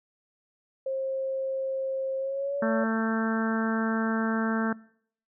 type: tone with pitch glide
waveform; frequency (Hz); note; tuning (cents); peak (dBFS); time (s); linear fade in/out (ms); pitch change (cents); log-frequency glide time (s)
sine; 533 to 568; C5 to C#5; +32 to +42; -27; 0.86-2.84; 5; +110; 2.18-2.61
type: harmonic tone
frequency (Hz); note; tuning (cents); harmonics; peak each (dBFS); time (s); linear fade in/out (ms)
223.2; A3; +25; 1 / 2 / 3 / 4 / 5 / 6 / 7 / 8; -26 / -34 / -37 / -38 / -38 / -36 / -34 / -42; 2.62-4.73; 5
effects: noise-tail reverb RT60 0.6 s tail -22 dB re dry